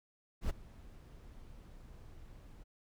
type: noise with ADSR envelope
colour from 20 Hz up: brown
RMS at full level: -32 dBFS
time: 0.41-2.64 s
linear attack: 87 ms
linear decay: 17 ms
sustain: -21 dB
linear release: 18 ms
effects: none